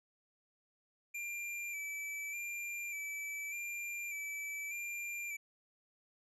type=tone with vibrato; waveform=square; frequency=2347 Hz; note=D7; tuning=2 cents flat; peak=-40 dBFS; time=1.14-5.37 s; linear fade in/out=10 ms; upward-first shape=square; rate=0.84 Hz; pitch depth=28 cents each way; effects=resampled to 32000 Hz